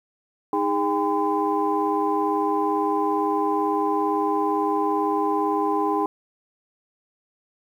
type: tone cluster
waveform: sine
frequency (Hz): 311.9 / 409.7 / 801 / 1019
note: D#4 / G#4 / G5 / C6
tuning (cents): +4 / -24 / +37 / -46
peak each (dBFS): -25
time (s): 0.53-6.06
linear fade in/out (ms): 2
effects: tanh soft clip ceiling -9 dBFS + 9-bit